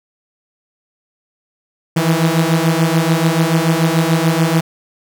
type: beating tone pair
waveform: sawtooth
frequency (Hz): 159.9 / 166.8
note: D#3 / E3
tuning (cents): +48 / +21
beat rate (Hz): 6.9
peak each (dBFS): -11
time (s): 1.96-4.61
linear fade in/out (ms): 10
effects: none

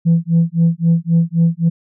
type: tone with tremolo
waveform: sine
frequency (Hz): 167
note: E3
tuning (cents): +23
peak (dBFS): -6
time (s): 0.05-1.7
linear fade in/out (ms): 20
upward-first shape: sine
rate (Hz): 3.8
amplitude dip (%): 100
effects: tanh soft clip ceiling -6 dBFS

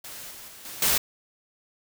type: noise with level steps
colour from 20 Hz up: white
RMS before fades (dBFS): -40 / -43 / -46 / -39 / -22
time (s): 0.04-0.98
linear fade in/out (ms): 5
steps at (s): 0.31 / 0.48 / 0.65 / 0.82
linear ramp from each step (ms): 2
effects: none

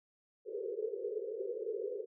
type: band-pass noise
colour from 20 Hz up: pink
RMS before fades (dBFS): -39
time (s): 0.45-2.06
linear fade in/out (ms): 50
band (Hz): 390 to 500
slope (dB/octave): 96
effects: none

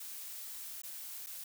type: noise with dropouts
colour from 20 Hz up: blue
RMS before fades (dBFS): -45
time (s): 0-1.44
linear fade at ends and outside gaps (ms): 5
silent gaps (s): 0.819-0.834 / 1.263-1.268
effects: none

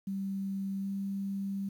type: tone with pitch glide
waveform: sine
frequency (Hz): 194.9 to 196.71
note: G3 to G3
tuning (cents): -10 to +6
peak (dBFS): -32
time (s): 0.07-1.69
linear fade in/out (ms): 5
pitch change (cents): +16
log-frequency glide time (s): 0.8-0.89
effects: 10-bit

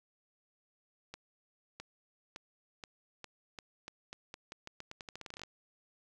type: accelerating click train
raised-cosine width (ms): 0.2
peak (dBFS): -27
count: 24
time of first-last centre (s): 1.14-5.435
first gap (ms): 660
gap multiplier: 0.85
effects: none

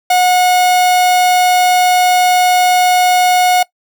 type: tone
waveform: 45% pulse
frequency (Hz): 727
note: F#5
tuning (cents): -31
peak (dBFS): -8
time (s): 0.1-3.63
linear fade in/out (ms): 5
effects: noise-tail reverb RT60 0.1 s tail -21 dB re dry

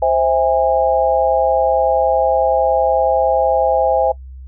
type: chord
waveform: sine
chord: C augmented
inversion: none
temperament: just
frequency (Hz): 523.3 / 654.1 / 817.6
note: C5 / E5 / G#5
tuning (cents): 0 / -14 / -27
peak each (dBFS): -16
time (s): 0.02-4.12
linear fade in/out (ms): 5
effects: noise-tail reverb RT60 0.1 s tail -22 dB re dry + added 65 Hz sine -31 dBFS peak until 4.47 s

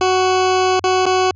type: tone with dropouts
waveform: 20% pulse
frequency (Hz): 371.7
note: F#4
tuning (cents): +8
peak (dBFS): -8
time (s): 0.01-1.31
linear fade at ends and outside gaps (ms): 2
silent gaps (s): 0.795-0.84 / 1.057-1.064
effects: added 91 Hz sine -38 dBFS peak until 1.35 s + resampled to 16000 Hz

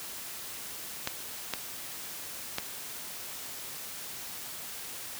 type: clicks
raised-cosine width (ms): 0.2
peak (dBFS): -12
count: 3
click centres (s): 1.074 / 1.537 / 2.584
effects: white hiss -41 dBFS RMS until 5.19 s + high-pass 60 Hz 12 dB/octave

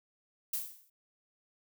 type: noise with exponential decay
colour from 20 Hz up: violet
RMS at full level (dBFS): -31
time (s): 0.53-0.9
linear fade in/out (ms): 5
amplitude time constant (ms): 80
effects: none

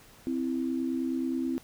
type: tone pair together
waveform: sine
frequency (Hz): 260.2 / 329.6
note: C4 / E4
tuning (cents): -9 / 0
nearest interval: major third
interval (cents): 409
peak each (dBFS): -29 / -32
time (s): 0.27-1.58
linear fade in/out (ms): 0
effects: pink hiss -55 dBFS RMS until 1.63 s

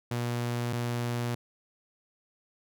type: tone pair in turn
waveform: sawtooth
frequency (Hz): 120 / 120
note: B2 / B2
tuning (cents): -49 / -49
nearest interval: unison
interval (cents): 0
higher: neither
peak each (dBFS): -25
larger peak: neither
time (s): 0.11-0.73 / 0.73-1.35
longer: neither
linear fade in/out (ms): 5
effects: none

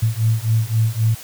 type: beating tone pair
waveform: sine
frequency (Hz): 110 / 113.8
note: A2 / A#2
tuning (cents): 0 / -41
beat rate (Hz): 3.8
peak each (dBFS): -18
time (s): 0.02-1.15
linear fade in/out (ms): 10
effects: white hiss -37 dBFS RMS until 1.23 s

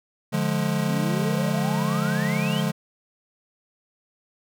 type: chord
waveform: square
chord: D diminished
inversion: none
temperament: just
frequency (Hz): 146.83 / 176.2 / 211.4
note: D3 / F3 / Ab3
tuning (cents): 0 / +16 / +31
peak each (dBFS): -27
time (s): 0.32-2.72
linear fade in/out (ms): 20
type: exponential sweep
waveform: sine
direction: up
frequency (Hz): 240.5 to 3250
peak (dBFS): -31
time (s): 0.87-2.62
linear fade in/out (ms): 20
effects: none

